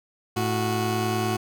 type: tone pair together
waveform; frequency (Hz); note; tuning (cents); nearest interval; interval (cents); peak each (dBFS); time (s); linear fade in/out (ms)
20% pulse; 109.3 / 367.6; A2 / F#4; -11 / -11; octave + major sixth; 2100; -21; 0.36-1.37; 10
effects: none